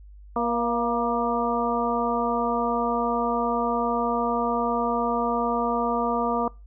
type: harmonic tone with a mistuned harmonic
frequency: 237.4 Hz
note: A#3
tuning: 32 cents sharp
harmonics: 1 / 2 / 3 / 4 / 5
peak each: -28 / -28 / -28 / -28 / -28 dBFS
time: 0.36-6.48 s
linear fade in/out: 2 ms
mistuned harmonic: 3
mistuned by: -40 cents
effects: noise-tail reverb RT60 0.3 s tail -24 dB re dry + added 50 Hz sine -43 dBFS peak until 6.66 s